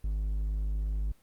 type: tone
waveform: triangle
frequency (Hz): 51.5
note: G#1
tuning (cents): -14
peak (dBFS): -26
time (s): 0.04-1.12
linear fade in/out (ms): 5
effects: pink hiss -66 dBFS RMS until 1.22 s + Opus 24 kbps